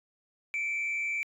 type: tone with frequency modulation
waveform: sine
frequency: 2325 Hz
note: D7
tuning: 18 cents flat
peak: -27 dBFS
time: 0.54-1.23 s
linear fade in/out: 0 ms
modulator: 111 Hz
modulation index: 0.54
effects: tanh soft clip ceiling -27 dBFS